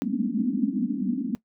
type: band-pass noise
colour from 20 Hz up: white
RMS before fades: -26 dBFS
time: 0.02-1.35 s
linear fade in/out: 0 ms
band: 190 to 290 Hz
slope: 96 dB/octave
effects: noise-tail reverb RT60 0.1 s tail -19 dB re dry